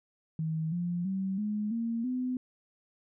sine tone with pitch steps, 159.3 / 174.72 / 191.64 / 210.2 / 230.5 / 252.9 Hz, D#3 / F3 / G3 / G#3 / A#3 / B3, +41 / +1 / -39 / +21 / -19 / +41 cents, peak -29 dBFS, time 0.39-2.37 s, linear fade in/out 2 ms, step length 330 ms, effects none

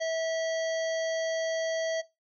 harmonic tone with a mistuned harmonic, 650 Hz, E5, 24 cents flat, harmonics 1 / 3 / 5 / 7 / 9 / 10, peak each -28 / -38 / -42 / -45 / -47 / -48 dBFS, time 0-2.02 s, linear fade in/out 20 ms, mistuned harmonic 10, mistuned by -21 cents, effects noise-tail reverb RT60 0.2 s tail -17 dB re dry

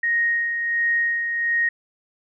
sine tone with tremolo, 1869 Hz, A#6, 4 cents sharp, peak -17 dBFS, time 0.03-1.69 s, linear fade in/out 5 ms, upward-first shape sine, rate 1.4 Hz, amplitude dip 45%, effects none

